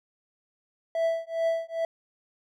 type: tone with tremolo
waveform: triangle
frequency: 659.3 Hz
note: E5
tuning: in tune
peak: -19 dBFS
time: 0.95-1.85 s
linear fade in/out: 2 ms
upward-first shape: triangle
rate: 2.4 Hz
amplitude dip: 100%
effects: none